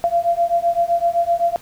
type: beating tone pair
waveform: sine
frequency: 682 / 689.8 Hz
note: F5 / F5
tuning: -41 / -22 cents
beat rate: 7.8 Hz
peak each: -18 dBFS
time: 0.04-1.56 s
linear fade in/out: 0 ms
effects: pink hiss -45 dBFS RMS until 1.61 s